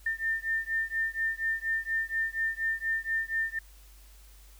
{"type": "beating tone pair", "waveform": "sine", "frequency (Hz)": [1800, 1804.2], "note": ["A6", "A6"], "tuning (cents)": [39, 43], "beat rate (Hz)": 4.2, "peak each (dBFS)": -31, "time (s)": [0.06, 3.59], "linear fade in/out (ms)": 5, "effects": ["added 50 Hz sine -51 dBFS peak until 4.59 s", "white hiss -59 dBFS RMS until 4.59 s"]}